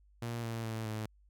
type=tone with pitch steps; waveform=sawtooth; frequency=117.5 / 114.55 / 111.68 / 108.87 Hz; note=A#2 / A#2 / A2 / A2; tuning=+14 / -30 / +26 / -18 cents; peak=-32 dBFS; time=0.22-1.06 s; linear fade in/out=5 ms; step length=210 ms; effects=added 50 Hz sine -61 dBFS peak until 1.29 s